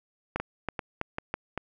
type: two click trains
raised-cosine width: 0.5 ms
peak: -14 / -16 dBFS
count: 4 / 4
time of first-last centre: 0.36-1.34 / 0.4-1.576 s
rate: 3.06 / 2.55 Hz
effects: none